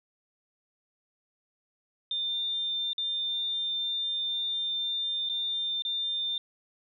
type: tone with dropouts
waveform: sine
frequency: 3599 Hz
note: A7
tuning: 38 cents sharp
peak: -28 dBFS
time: 2.11-6.38 s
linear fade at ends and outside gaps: 2 ms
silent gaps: 2.932-2.98 / 5.29-5.296 / 5.822-5.85 s
effects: none